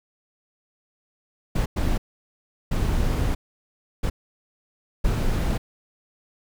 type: noise bursts at uneven times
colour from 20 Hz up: brown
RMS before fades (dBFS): -22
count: 5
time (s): 1.55-1.66 / 1.76-1.98 / 2.71-3.35 / 4.03-4.1 / 5.04-5.58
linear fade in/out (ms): 10
effects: none